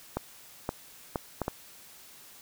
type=clicks; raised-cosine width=1 ms; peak=-15 dBFS; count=5; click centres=0.17 / 0.691 / 1.158 / 1.417 / 1.481 s; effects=white hiss -52 dBFS RMS until 2.41 s